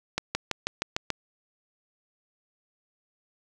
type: accelerating click train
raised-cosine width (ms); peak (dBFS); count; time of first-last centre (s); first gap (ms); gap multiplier
0.2; -9; 7; 0.18-1.103; 170; 0.96
effects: none